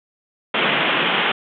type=band-pass noise; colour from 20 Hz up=white; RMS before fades=-19 dBFS; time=0.54-1.32 s; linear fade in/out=5 ms; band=140 to 3400 Hz; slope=96 dB/octave; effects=none